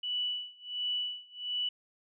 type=tone with tremolo; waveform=sine; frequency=2960 Hz; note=F#7; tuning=in tune; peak=-29 dBFS; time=0.03-1.69 s; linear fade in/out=5 ms; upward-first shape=sine; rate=1.4 Hz; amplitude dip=95%; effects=none